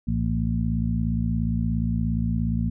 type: harmonic tone with a mistuned harmonic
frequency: 57.1 Hz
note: A#1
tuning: 35 cents flat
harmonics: 1 / 2 / 3 / 4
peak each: -27 / -27 / -27 / -27 dBFS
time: 0.07-2.7 s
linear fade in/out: 10 ms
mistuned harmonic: 1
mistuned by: +150 cents
effects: none